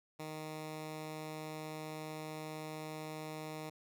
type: tone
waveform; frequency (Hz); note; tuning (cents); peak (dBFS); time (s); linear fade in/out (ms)
10% pulse; 155.5; D#3; -1; -34; 0.19-3.7; 10
effects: none